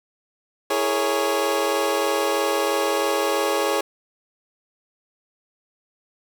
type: chord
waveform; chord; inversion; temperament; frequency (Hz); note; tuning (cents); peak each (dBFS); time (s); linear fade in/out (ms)
25% pulse; A# half-diminished seventh; second; equal with one note detuned; 329.6 / 415.3 / 458.4 / 554.4; E4 / G#4 / A#4 / C#5; 0 / 0 / -29 / 0; -25 / -20 / -26 / -20; 0.7-3.81; 5
effects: 8-bit